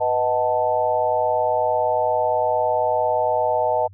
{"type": "chord", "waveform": "sine", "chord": "B dominant seventh", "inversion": "none", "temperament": "equal", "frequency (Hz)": [493.9, 622.3, 740, 880], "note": ["B4", "D#5", "F#5", "A5"], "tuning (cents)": [0, 0, 0, 0], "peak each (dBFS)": [-25, -21, -25, -22], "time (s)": [0, 3.88], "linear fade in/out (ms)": 20, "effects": ["added 96 Hz sine -42 dBFS peak until 3.93 s"]}